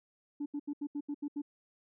sine tone bursts, 290 Hz, D4, 22 cents flat, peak -32 dBFS, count 8, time 0.4-1.419 s, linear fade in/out 10 ms, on 60 ms, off 77 ms, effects tanh soft clip ceiling -31 dBFS

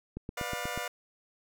click train, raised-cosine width 3 ms, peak -24 dBFS, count 6, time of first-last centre 0.17-0.776 s, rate 8.25 Hz
15% pulse chord, B diminished, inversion none, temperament just, 493.9 / 592.7 / 711.2 Hz, B4 / D5 / F5, 0 / +16 / +31 cents, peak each -33 / -33 / -31 dBFS, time 0.37-0.88 s, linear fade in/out 5 ms
effects none

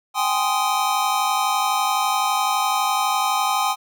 square chord, Ab major seventh, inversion third, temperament just, 778.7 / 830.6 / 1038.3 / 1245.9 Hz, G5 / Ab5 / C6 / Eb6, -12 / 0 / -14 / +2 cents, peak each -25 dBFS, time 0.14-3.76 s, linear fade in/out 50 ms, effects none

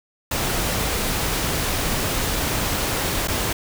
pink noise with dropouts, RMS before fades -23 dBFS, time 0.31-3.53 s, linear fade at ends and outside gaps 5 ms, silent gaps 3.275-3.282 s, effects none

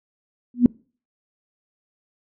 sine tone with exponential growth, 243.5 Hz, B3, 24 cents flat, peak -5 dBFS, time 0.54-0.66 s, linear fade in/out 2 ms, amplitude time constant 25 ms, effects noise-tail reverb RT60 0.4 s tail -25 dB re dry

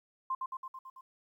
sine tone with echo, 1049 Hz, C6, 4 cents sharp, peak -30 dBFS, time 0.3-0.35 s, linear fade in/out 5 ms, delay 110 ms, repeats 6, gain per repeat -3 dB, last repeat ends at 1.01 s, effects 12-bit

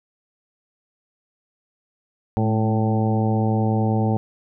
harmonic tone with a mistuned harmonic, 110.4 Hz, A2, 6 cents sharp, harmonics 1 / 2 / 3 / 4 / 5 / 6 / 7 / 8, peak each -20 / -22 / -29 / -29 / -31 / -39 / -28 / -35 dBFS, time 2.37-4.17 s, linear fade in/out 0 ms, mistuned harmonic 2, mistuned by -36 cents, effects none

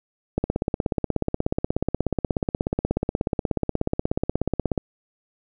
click train, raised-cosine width 2 ms, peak -8 dBFS, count 74, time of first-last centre 0.38-4.778 s, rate 16.6 Hz, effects none

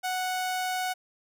sawtooth tone, 739 Hz, F#5, 2 cents flat, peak -24 dBFS, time 0.03-0.94 s, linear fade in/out 20 ms, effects none

